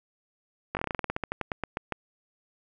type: slowing click train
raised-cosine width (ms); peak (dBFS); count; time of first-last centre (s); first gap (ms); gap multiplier
0.5; -14; 19; 0.75-1.923; 19; 1.13
effects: none